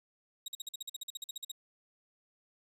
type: tone bursts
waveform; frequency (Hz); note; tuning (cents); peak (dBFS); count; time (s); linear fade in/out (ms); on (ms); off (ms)
25% pulse; 3793; A#7; +29; -34; 16; 0.46-1.517; 5; 22; 47
effects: none